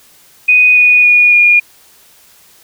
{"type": "tone with pitch steps", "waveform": "sine", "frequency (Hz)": [2489, 2469, 2449, 2429], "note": ["D#7", "D#7", "D#7", "D#7"], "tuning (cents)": [0, -14, -28, -42], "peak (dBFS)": -4, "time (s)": [0.48, 1.6], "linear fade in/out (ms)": 10, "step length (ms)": 280, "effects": ["white hiss -45 dBFS RMS until 2.63 s"]}